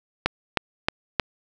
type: click train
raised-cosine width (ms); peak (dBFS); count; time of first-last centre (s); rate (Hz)
0.3; -3; 4; 0.26-1.198; 3.2
effects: none